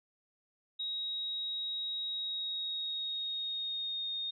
sine tone with pitch glide, 3800 to 3696 Hz, A#7 to A#7, +33 to -16 cents, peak -34 dBFS, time 0.79-4.31 s, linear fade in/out 10 ms, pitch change -49 cents, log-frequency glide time 2.09-4.06 s, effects none

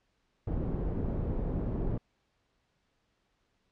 pink low-pass noise, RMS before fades -32 dBFS, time 0.47-1.98 s, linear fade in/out 5 ms, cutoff 390 Hz, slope 12 dB/octave, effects pink hiss -75 dBFS RMS until 3.71 s + low-pass 5000 Hz 12 dB/octave

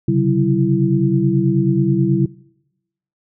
sine tone cluster, 132.7 / 142 / 189.1 / 332.4 Hz, C3 / C#3 / F#3 / E4, +25 / +42 / +38 / +15 cents, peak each -18 dBFS, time 0.08-2.26 s, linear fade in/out 5 ms, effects noise-tail reverb RT60 0.9 s tail -23 dB re dry

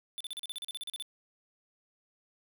square tone bursts, 3527 Hz, A7, 3 cents sharp, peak -37 dBFS, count 14, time 0.18-1.024 s, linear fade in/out 0 ms, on 25 ms, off 38 ms, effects none

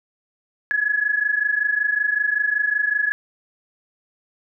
sine tone pair together, 1674 / 1699.3 Hz, G#6 / G#6, +13 / +39 cents, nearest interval unison, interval 26 cents, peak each -22 / -20 dBFS, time 0.71-3.12 s, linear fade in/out 0 ms, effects none

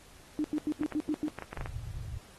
sine tone bursts, 302.7 Hz, D#4, 48 cents flat, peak -27 dBFS, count 7, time 0.39-1.282 s, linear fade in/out 0 ms, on 52 ms, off 88 ms
clicks, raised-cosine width 0.5 ms, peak -24 dBFS, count 8, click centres 0.834 / 0.923 / 1.387 / 1.423 / 1.53 / 1.573 / 1.61 / 1.659 s
white low-pass noise, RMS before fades -39 dBFS, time 1.56-2.19 s, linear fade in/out 20 ms, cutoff 130 Hz, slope 48 dB/octave
effects pink hiss -56 dBFS RMS until 2.38 s + AAC 32 kbps

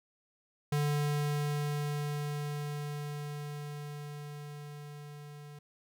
square tone with level ramp, 146.83 Hz, D3, in tune, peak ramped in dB -28 to -47 dBFS, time 0.72-5.59 s, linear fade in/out 5 ms, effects none

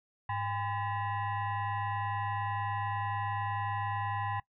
sine tone with frequency modulation, 103.7 Hz, G#2, 2 cents flat, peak -31 dBFS, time 0.29-4.4 s, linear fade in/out 5 ms, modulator 911 Hz, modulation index 1.5, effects noise-tail reverb RT60 0.1 s tail -21 dB re dry

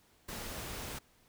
pink noise, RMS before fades -42 dBFS, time 0.28-0.99 s, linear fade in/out 10 ms, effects pink hiss -67 dBFS RMS until 1.28 s

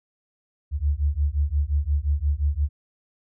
sine beating tone pair, 70 / 75.7 Hz, C#2 / D#2, +18 / -47 cents, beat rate 5.7 Hz, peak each -23 dBFS, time 0.71-2.69 s, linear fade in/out 50 ms, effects none

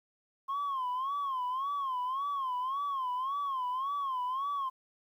sine tone with vibrato, 1066 Hz, C6, 32 cents sharp, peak -29 dBFS, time 0.48-4.7 s, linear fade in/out 20 ms, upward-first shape sine, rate 1.8 Hz, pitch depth 130 cents each way, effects tanh soft clip ceiling -29 dBFS + 11-bit

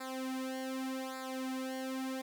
sawtooth tone with flanger, 261.6 Hz, C4, in tune, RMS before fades -39 dBFS, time 0-2.22 s, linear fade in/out 10 ms, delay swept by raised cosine 0.33 to 3.03 ms, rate 0.85 Hz, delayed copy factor -0.95, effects none

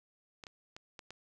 clicks, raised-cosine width 0.2 ms, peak -29 dBFS, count 5, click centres 0.438 / 0.468 / 0.765 / 0.992 / 1.106 s, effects none

